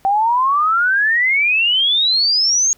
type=exponential sweep; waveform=sine; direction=up; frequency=768 to 6660 Hz; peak=-12 dBFS; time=0.05-2.73 s; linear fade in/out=0 ms; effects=pink hiss -54 dBFS RMS until 2.77 s